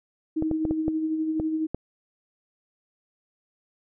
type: tone with tremolo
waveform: sine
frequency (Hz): 315.5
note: D#4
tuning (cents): +24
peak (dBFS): -22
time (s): 0.36-1.67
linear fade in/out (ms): 10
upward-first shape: sine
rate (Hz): 12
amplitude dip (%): 40
type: clicks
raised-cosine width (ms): 2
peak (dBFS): -15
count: 7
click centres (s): 0.424 / 0.513 / 0.652 / 0.71 / 0.881 / 1.399 / 1.746
effects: none